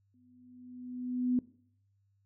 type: tone with exponential growth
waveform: sine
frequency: 249.3 Hz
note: B3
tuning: 16 cents sharp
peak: -24 dBFS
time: 0.14-1.39 s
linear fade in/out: 2 ms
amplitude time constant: 270 ms
effects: noise-tail reverb RT60 0.6 s tail -20 dB re dry + added 99 Hz sine -69 dBFS peak until 2.25 s